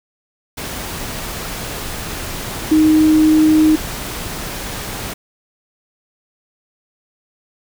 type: tone in noise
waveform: sine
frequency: 311.1 Hz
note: D#4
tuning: in tune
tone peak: -8 dBFS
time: 2.71-3.76 s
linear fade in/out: 10 ms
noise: pink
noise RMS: -26 dBFS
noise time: 0.57-5.14 s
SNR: +15 dB
effects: none